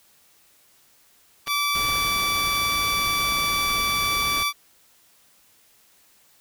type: tone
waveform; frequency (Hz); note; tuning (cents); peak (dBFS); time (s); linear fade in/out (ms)
15% pulse; 1158; D6; -25; -15; 1.46-4.53; 50
type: clicks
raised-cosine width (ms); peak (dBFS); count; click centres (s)
0.2; -16; 2; 1.472 / 1.479
type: noise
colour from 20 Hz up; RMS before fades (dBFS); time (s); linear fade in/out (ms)
pink; -34; 1.75-4.43; 0
effects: white hiss -58 dBFS RMS until 6.4 s